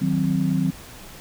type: chord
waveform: sine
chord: C diminished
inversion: first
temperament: equal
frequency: 155.56 / 185 / 261.6 Hz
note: Eb3 / Gb3 / C4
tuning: 0 / 0 / 0 cents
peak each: -23 / -22 / -24 dBFS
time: 0.01-0.71 s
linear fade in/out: 10 ms
effects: pink hiss -42 dBFS RMS until 1.2 s